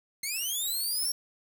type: linear sweep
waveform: 10% pulse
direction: up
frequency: 2093 to 5588 Hz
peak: -22 dBFS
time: 0.23-1.12 s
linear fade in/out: 5 ms
effects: 8-bit